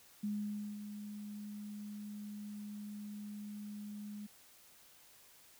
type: tone with ADSR envelope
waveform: sine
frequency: 207.7 Hz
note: G#3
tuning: in tune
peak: -34 dBFS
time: 0.23-4.27 s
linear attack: 10 ms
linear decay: 540 ms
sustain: -9 dB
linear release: 13 ms
effects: white hiss -62 dBFS RMS until 5.59 s